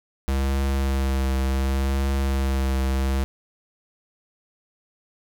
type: tone with vibrato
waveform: square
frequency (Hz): 67.2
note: C2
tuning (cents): +47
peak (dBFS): -21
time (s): 0.28-3.24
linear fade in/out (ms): 0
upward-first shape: triangle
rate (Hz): 0.69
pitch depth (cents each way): 27
effects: none